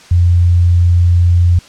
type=tone; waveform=sine; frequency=87.31 Hz; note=F2; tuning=in tune; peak=-6 dBFS; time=0.11-1.59 s; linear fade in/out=5 ms; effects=white hiss -39 dBFS RMS until 1.68 s + low-pass 6000 Hz 12 dB/octave